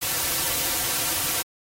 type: noise with comb filter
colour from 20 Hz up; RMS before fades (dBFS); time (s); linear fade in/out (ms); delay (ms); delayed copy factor
white; -25; 0.01-1.43; 20; 4.8; -0.55
effects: AAC 48 kbps